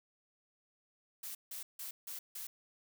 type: noise bursts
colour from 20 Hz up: blue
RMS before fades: -44 dBFS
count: 5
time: 1.23-2.47 s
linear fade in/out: 5 ms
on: 120 ms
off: 160 ms
effects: none